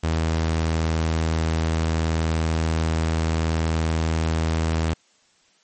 sawtooth tone, 80.7 Hz, E2, 36 cents flat, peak -16 dBFS, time 0.03-4.94 s, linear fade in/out 10 ms, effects white hiss -60 dBFS RMS until 5.63 s + MP3 32 kbps

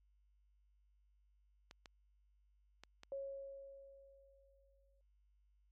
clicks, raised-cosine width 0.2 ms, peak -36 dBFS, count 4, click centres 1.711 / 1.858 / 2.836 / 3.034 s
sine tone with exponential decay, 549 Hz, C#5, 17 cents flat, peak -40 dBFS, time 3.12-5.01 s, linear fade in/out 1 ms, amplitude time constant 410 ms
effects added 50 Hz sine -70 dBFS peak until 5.71 s + MP3 64 kbps

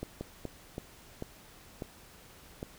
slowing click train, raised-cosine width 2 ms, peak -23 dBFS, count 7, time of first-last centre 0.03-2.629 s, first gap 180 ms, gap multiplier 1.35, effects pink hiss -55 dBFS RMS until 2.78 s

